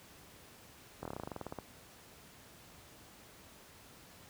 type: slowing click train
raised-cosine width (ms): 1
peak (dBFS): -26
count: 15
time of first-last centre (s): 1.03-1.587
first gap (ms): 23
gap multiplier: 1.08
effects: pink hiss -57 dBFS RMS until 4.29 s + high-pass 60 Hz 12 dB/octave